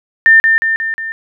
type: tone with echo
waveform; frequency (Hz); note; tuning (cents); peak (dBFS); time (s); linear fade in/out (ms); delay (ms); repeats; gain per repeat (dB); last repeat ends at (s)
sine; 1800; A6; +39; -3; 0.26-0.4; 0; 180; 4; -4; 1.12
effects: none